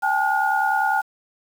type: tone cluster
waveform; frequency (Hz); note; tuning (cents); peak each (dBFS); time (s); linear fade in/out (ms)
sine; 790 / 860 / 1438; G5 / A5 / F#6; +13 / -40 / -50; -22; 0.02-1.02; 20
effects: 7-bit